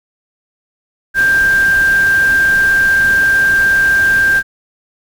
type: tone in noise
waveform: sine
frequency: 1584 Hz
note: G6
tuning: 18 cents sharp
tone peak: -8 dBFS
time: 1.14-4.43 s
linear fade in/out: 50 ms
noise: pink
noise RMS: -26 dBFS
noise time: 1.14-4.43 s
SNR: +15 dB
effects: none